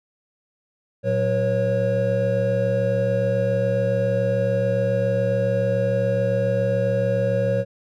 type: tone cluster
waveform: triangle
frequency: 114.7 / 185.6 / 481.9 / 549 Hz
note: A#2 / F#3 / B4 / C#5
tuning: -28 / +6 / -43 / -17 cents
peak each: -22 / -26 / -25 / -19 dBFS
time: 1.03-7.65 s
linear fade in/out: 50 ms
effects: none